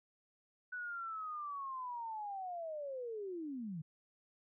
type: linear sweep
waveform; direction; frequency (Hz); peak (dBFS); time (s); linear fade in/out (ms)
sine; down; 1493 to 146.83; -40; 0.72-3.82; 10
effects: none